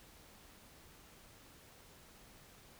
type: silence
effects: pink hiss -60 dBFS RMS until 2.79 s